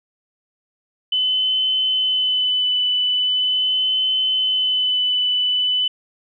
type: tone with vibrato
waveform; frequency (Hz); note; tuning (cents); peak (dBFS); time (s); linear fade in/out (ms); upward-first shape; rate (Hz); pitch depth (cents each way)
sine; 3016; F#7; +32; -16; 1.12-5.88; 5; sine; 0.41; 16
effects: none